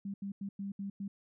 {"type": "tone bursts at uneven times", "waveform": "sine", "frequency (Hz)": 198.3, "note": "G3", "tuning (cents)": 20, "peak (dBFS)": -36, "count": 6, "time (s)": [[0.05, 0.14], [0.22, 0.32], [0.41, 0.49], [0.59, 0.72], [0.79, 0.9], [1, 1.08]], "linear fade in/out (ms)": 5, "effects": []}